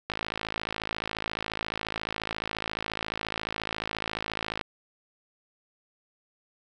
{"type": "click train", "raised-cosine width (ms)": 0.3, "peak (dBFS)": -14, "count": 246, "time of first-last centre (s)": [0.1, 4.612], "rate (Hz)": 54.3, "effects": []}